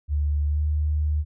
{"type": "tone with pitch glide", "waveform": "sine", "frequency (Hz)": [73.5, 75.48], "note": ["D2", "D2"], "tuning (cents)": [2, 48], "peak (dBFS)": -20, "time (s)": [0.08, 1.25], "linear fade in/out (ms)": 50, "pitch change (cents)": 46, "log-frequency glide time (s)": [0.48, 0.6], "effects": []}